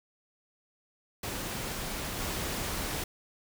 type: noise with level steps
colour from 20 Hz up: pink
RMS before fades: -36 / -34 dBFS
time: 1.23-3.04 s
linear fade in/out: 5 ms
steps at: 2.18 s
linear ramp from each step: 10 ms
effects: none